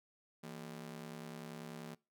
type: ring-modulated tone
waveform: sawtooth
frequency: 198.2 Hz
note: G3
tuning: 19 cents sharp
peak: -39 dBFS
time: 0.43-1.95 s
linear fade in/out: 10 ms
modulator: 35.1 Hz
effects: noise-tail reverb RT60 0.3 s tail -24 dB re dry